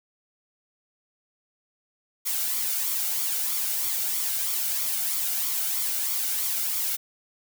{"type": "noise with flanger", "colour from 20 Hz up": "blue", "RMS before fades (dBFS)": -27, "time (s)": [2.25, 6.97], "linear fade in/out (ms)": 20, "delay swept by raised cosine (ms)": [0.88, 1.4], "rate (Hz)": 3.1, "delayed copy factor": 0.5, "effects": []}